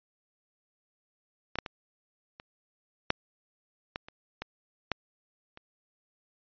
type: clicks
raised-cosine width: 0.3 ms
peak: -19 / -12 / -21 / -28 / -7 / -17 / -29 / -19 / -12 / -30 dBFS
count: 10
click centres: 1.556 / 1.587 / 1.662 / 2.399 / 3.104 / 3.959 / 4.085 / 4.42 / 4.917 / 5.574 s
effects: resampled to 11025 Hz